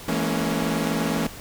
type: chord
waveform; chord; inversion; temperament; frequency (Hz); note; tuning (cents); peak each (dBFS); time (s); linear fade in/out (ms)
sawtooth; A# half-diminished seventh; second; equal with one note detuned; 164.81 / 212.8 / 233.1 / 277.2; E3 / G#3 / A#3 / C#4; 0 / +42 / 0 / 0; -24; 0.08-1.27; 5
effects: added 54 Hz sine -48 dBFS peak until 1.4 s + pink hiss -40 dBFS RMS until 1.4 s